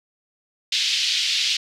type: band-pass noise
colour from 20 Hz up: white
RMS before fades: -22 dBFS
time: 0.72-1.57 s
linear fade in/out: 5 ms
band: 2700 to 4600 Hz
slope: 24 dB/octave
effects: none